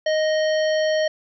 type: harmonic tone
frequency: 622.3 Hz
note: D#5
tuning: in tune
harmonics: 1 / 3 / 5 / 7 / 9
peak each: -18 / -28 / -32 / -35 / -37 dBFS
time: 0.06-1.08 s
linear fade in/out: 5 ms
effects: none